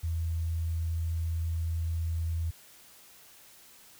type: tone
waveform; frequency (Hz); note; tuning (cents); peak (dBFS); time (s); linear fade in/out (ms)
sine; 82.41; E2; 0; -28; 0.03-2.51; 10
effects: white hiss -55 dBFS RMS until 3.99 s